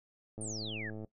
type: click train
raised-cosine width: 2 ms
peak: -31 dBFS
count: 73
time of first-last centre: 0.38-1.047 s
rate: 108 Hz
type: exponential sweep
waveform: sine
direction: down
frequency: 9290 to 1619 Hz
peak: -39 dBFS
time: 0.41-0.9 s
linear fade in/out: 2 ms
effects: noise-tail reverb RT60 0.1 s tail -18 dB re dry